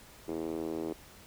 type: tone with band-pass filter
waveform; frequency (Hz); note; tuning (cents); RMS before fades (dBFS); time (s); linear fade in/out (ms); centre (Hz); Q
5% pulse; 81.1; E2; -28; -36; 0.28-0.93; 5; 350; 3.2
effects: pink hiss -54 dBFS RMS until 1.26 s